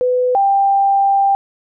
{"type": "tone pair in turn", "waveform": "sine", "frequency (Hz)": [500, 790.5], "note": ["B4", "G5"], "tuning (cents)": [21, 14], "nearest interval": "minor sixth", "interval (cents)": 793, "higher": "second", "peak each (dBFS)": [-12, -10], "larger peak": "second", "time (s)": [[0.01, 0.35], [0.35, 1.35]], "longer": "second", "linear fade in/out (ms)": 0, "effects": []}